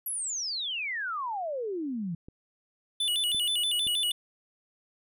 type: exponential sweep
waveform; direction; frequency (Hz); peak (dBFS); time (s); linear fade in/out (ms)
sine; down; 11840 to 160; -30; 0.06-2.15; 5
type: clicks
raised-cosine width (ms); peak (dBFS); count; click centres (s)
3; -32; 3; 2.285 / 3.347 / 3.868
type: tone with vibrato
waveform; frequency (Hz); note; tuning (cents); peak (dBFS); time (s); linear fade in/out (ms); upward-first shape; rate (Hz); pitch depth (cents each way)
square; 3199; G7; +34; -26; 3-4.12; 5; square; 6.3; 160
effects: none